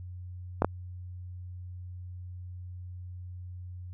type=clicks; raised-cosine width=1 ms; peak=-9 dBFS; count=2; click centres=0.621 / 0.646 s; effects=added 90 Hz sine -39 dBFS peak until 3.93 s